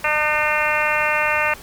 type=harmonic tone; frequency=302.5 Hz; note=D#4; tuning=49 cents flat; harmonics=2 / 3 / 4 / 5 / 6 / 7 / 8 / 9; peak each=-25 / -25 / -25 / -25 / -25 / -25 / -25 / -25 dBFS; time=0.04-1.54 s; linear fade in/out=5 ms; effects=pink hiss -40 dBFS RMS until 1.62 s